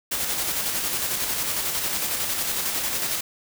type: noise with tremolo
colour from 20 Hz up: white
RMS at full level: -25 dBFS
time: 0.11-3.21 s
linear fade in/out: 10 ms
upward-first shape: square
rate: 11 Hz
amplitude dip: 30%
effects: none